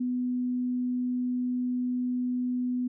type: tone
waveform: sine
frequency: 248.9 Hz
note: B3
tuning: 14 cents sharp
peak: -26 dBFS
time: 0-2.88 s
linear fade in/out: 10 ms
effects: none